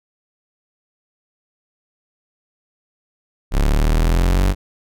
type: exponential sweep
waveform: 40% pulse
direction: up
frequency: 34 to 48.91 Hz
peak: -12 dBFS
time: 3.51-4.55 s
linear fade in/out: 50 ms
effects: none